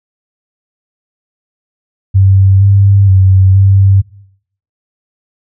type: tone with pitch steps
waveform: sine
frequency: 96.6 / 99.2 / 95 / 97.5 Hz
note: G2 / G2 / F#2 / G2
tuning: -25 / +21 / +46 / -9 cents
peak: -3 dBFS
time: 2.14-4.02 s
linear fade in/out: 20 ms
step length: 470 ms
effects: noise-tail reverb RT60 0.7 s tail -22 dB re dry